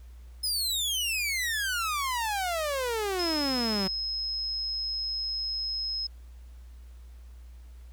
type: exponential sweep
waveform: sawtooth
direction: down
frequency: 5160 to 185 Hz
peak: -24 dBFS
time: 0.43-3.88 s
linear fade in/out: 10 ms
type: tone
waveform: sine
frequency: 5140 Hz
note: E8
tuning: 45 cents flat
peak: -29 dBFS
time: 3.19-6.07 s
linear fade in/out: 5 ms
effects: added 60 Hz sine -44 dBFS peak until 7.92 s + pink hiss -64 dBFS RMS until 7.92 s